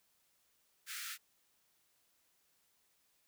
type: high-pass noise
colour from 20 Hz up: pink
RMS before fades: -44 dBFS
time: 0.86-1.18 s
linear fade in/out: 50 ms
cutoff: 1300 Hz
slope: 96 dB/octave
effects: white hiss -75 dBFS RMS until 3.27 s